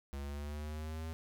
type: linear sweep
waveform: square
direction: up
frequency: 69.3 to 81.2 Hz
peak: -40 dBFS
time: 0.13-1.13 s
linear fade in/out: 0 ms
effects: none